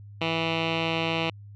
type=tone with low-pass filter; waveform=10% pulse; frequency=163.9 Hz; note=E3; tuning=10 cents flat; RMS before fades=-27 dBFS; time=0.21-1.3 s; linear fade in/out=5 ms; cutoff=3100 Hz; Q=7; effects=added 102 Hz sine -42 dBFS peak until 1.55 s